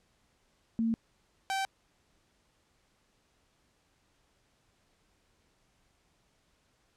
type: tone pair in turn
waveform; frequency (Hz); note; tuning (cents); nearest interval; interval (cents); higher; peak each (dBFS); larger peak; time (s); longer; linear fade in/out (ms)
sine / sawtooth; 227 / 775.1; A#3 / G5; -46 / -20; octave + major sixth; 2126; second; -26; neither; 0.79-0.94 / 1.5-1.65; neither; 0
effects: pink hiss -71 dBFS RMS until 6.96 s + low-pass 9000 Hz 12 dB/octave